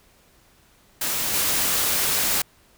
white noise with level steps, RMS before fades -25 / -22 dBFS, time 1.01-2.42 s, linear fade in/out 5 ms, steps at 1.33 s, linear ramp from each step 10 ms, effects pink hiss -57 dBFS RMS until 2.77 s

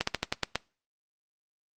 slowing click train, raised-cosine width 0.2 ms, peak -8 dBFS, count 7, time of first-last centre 0.01-0.556 s, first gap 64 ms, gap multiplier 1.14, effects noise-tail reverb RT60 0.4 s tail -24 dB re dry + Opus 24 kbps

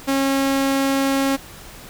sawtooth tone, 272.4 Hz, C#4, 30 cents flat, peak -13 dBFS, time 0.07-1.37 s, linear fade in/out 20 ms, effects pink hiss -40 dBFS RMS until 1.89 s

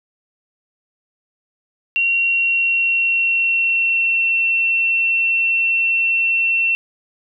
sine tone with pitch glide, 2746 to 2705 Hz, F7 to E7, -30 to +44 cents, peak -14 dBFS, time 1.96-6.75 s, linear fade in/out 0 ms, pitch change -26 cents, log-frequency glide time 2.13-4.38 s, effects none

